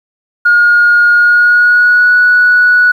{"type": "tone with pitch glide", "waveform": "sine", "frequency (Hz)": [1430, 1470.2], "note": ["F6", "F#6"], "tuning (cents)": [41, -11], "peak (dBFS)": -3, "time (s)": [0.45, 2.92], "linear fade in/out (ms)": 10, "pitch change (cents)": 48, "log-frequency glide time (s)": [1.13, 2.14], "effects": ["tanh soft clip ceiling 0 dBFS", "7-bit"]}